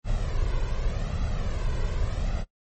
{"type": "noise with flanger", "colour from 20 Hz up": "brown", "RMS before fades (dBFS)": -26, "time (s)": [0.04, 2.45], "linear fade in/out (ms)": 50, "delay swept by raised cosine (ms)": [1.5, 2.01], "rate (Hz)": 0.86, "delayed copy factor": 0.6, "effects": ["noise-tail reverb RT60 0.1 s tail -19 dB re dry", "MP3 32 kbps"]}